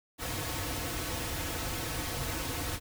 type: noise with comb filter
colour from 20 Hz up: pink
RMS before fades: -35 dBFS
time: 0.18-2.8 s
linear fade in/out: 50 ms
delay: 5 ms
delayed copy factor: -0.7
effects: none